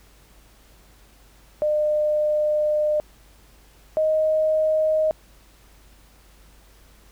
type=tone pair in turn; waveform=sine; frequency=604 / 624.6 Hz; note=D5 / D#5; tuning=+48 / +7 cents; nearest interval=minor second; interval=59 cents; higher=second; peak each=-18 / -17 dBFS; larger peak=second; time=1.62-3 / 3.97-5.11 s; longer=first; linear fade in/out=0 ms; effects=added 50 Hz sine -52 dBFS peak until 7.11 s + pink hiss -55 dBFS RMS until 7.11 s